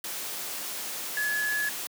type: tone in noise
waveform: sine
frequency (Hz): 1700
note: G#6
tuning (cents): +40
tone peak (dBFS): -26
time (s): 1.17-1.69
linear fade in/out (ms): 2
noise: white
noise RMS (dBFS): -35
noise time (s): 0.04-1.87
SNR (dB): +6
effects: high-pass 200 Hz 12 dB/octave